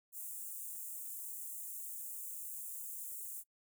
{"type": "high-pass noise", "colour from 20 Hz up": "white", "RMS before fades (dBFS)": -45, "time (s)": [0.12, 3.44], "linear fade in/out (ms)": 50, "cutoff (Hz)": 7300, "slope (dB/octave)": 48, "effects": ["noise-tail reverb RT60 0.1 s tail -24 dB re dry"]}